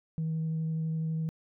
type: tone with vibrato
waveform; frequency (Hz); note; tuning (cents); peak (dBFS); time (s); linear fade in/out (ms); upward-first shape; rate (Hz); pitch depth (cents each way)
sine; 160; D#3; +49; -27; 0.18-1.29; 0; sine; 12; 9
effects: tanh soft clip ceiling -26 dBFS